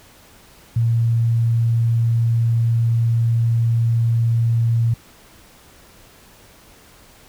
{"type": "tone", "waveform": "sine", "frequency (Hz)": 115.8, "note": "A#2", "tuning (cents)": -11, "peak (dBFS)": -14, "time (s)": [0.76, 4.94], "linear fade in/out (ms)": 5, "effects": ["pink hiss -48 dBFS RMS until 7.28 s"]}